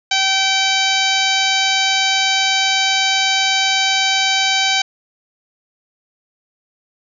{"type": "harmonic tone", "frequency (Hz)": 772, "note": "G5", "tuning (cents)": -27, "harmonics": [1, 2, 3, 4, 5, 6, 7, 8, 9], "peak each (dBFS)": [-21, -23, -20, -20, -21, -23, -29, -26, -30], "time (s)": [0.11, 4.82], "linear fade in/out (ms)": 5, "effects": []}